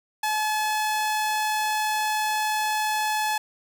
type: tone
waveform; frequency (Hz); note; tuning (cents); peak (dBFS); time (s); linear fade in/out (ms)
sawtooth; 857; A5; -46; -19; 0.23-3.38; 5
effects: 10-bit